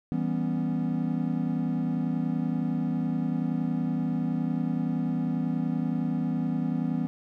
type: chord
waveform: triangle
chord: C# half-diminished seventh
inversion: first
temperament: equal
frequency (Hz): 164.81 / 196 / 246.9 / 277.2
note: E3 / G3 / B3 / C#4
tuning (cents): 0 / 0 / 0 / 0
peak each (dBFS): -28 / -31 / -27 / -32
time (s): 0.12-7.07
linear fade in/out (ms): 0
effects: none